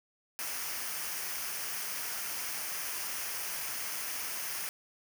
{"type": "noise with comb filter", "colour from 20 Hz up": "white", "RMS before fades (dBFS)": -37, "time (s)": [0.39, 4.69], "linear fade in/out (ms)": 0, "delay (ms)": 0.26, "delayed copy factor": -0.55, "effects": []}